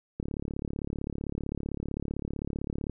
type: click train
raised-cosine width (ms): 3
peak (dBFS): -20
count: 97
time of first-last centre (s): 0.2-2.897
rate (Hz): 35.6
effects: none